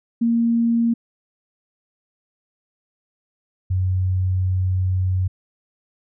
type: tone pair in turn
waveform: sine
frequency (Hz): 232.4 / 92.74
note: A#3 / F#2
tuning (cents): -5 / +5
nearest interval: octave + major third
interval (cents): 1590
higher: first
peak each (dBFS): -15 / -17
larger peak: first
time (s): 0.21-0.94 / 3.7-5.28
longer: second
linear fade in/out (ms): 10
effects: none